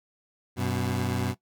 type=tone pair together; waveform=20% pulse; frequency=94.7 / 123.19 Hz; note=F#2 / B2; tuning=+41 / -4 cents; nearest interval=perfect fourth; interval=455 cents; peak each=-24 dBFS; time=0.56-1.35 s; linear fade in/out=50 ms; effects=noise-tail reverb RT60 0.1 s tail -17 dB re dry